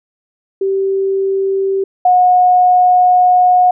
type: tone pair in turn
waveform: sine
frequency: 388.1 / 726.1 Hz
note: G4 / F#5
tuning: -17 / -33 cents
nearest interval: major seventh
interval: 1084 cents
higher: second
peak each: -12 / -6 dBFS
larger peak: second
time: 0.61-1.84 / 2.05-3.71 s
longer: second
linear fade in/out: 5 ms
effects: none

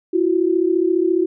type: tone pair together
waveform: sine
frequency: 335.4 / 370 Hz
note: E4 / F#4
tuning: +30 / 0 cents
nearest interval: major second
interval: 170 cents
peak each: -17 dBFS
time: 0.13-1.26 s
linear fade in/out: 10 ms
effects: none

